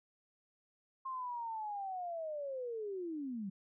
sine linear sweep, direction down, 1067 to 184.3 Hz, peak -38 dBFS, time 1.05-3.5 s, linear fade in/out 10 ms, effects none

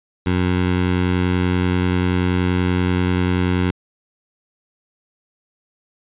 15% pulse tone with notch filter, 90.4 Hz, F#2, 40 cents flat, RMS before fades -18 dBFS, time 0.26-3.71 s, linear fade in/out 5 ms, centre 690 Hz, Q 1.7, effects resampled to 8000 Hz

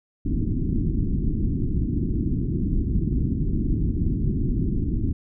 pink low-pass noise, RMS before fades -23 dBFS, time 0.25-5.13 s, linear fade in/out 10 ms, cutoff 330 Hz, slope 48 dB/octave, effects none

